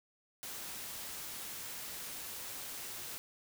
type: noise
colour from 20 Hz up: white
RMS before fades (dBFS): -44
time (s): 0.43-3.18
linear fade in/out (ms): 0
effects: none